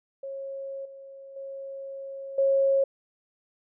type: tone with level steps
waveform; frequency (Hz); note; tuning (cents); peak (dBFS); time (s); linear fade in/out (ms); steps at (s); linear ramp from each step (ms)
sine; 545; C#5; -29; -33 / -42 / -35 / -19; 0.23-2.84; 5; 0.85 / 1.36 / 2.38; 5
effects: none